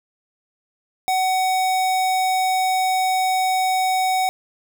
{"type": "tone", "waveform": "square", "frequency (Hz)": 750, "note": "F#5", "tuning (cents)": 23, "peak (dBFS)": -18, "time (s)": [1.08, 4.29], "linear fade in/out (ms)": 0, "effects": []}